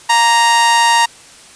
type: tone with amplitude modulation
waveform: sawtooth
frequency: 932.3 Hz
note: A#5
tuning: in tune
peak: -3 dBFS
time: 0.09-1.06 s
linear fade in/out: 10 ms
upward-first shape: sine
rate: 229 Hz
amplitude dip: 40%
effects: white hiss -40 dBFS RMS until 1.55 s + resampled to 22050 Hz